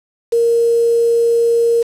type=tone with quantisation; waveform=sine; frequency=466.2 Hz; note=A#4; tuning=in tune; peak=-10 dBFS; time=0.32-1.83 s; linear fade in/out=10 ms; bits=5; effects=low-pass 10000 Hz 12 dB/octave